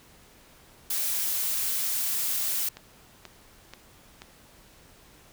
blue noise, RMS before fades -28 dBFS, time 0.9-2.69 s, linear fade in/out 5 ms
click train, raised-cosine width 0.2 ms, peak -24 dBFS, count 4, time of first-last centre 2.77-4.219 s, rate 2.07 Hz
effects pink hiss -55 dBFS RMS until 5.32 s

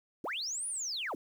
sine linear two-way sweep, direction up then down, 198.1 to 9850 to 198.1 Hz, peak -33 dBFS, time 0.24-1.15 s, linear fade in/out 2 ms, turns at 0.67 s, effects tanh soft clip ceiling -29 dBFS + 10-bit

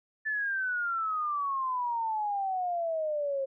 sine exponential sweep, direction down, 1760 to 533 Hz, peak -28 dBFS, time 0.25-3.46 s, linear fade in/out 20 ms, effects none

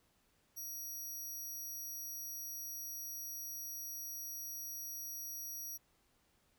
15% pulse tone, 5750 Hz, F8, 50 cents sharp, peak -37 dBFS, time 0.56-5.78 s, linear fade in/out 20 ms, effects pink hiss -74 dBFS RMS until 6.58 s

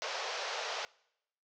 pink band-pass noise, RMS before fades -38 dBFS, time 0.02-0.85 s, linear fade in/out 0 ms, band 470 to 6100 Hz, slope 48 dB/octave, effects noise-tail reverb RT60 0.8 s tail -24 dB re dry

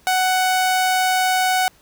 sawtooth tone, 744 Hz, F#5, 9 cents sharp, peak -12 dBFS, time 0.07-1.68 s, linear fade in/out 0 ms, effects pink hiss -54 dBFS RMS until 1.81 s

